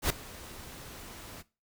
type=noise with ADSR envelope; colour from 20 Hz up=pink; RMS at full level=-25 dBFS; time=0.02-1.43 s; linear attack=81 ms; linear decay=3 ms; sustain=-21 dB; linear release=27 ms; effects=noise-tail reverb RT60 0.3 s tail -19 dB re dry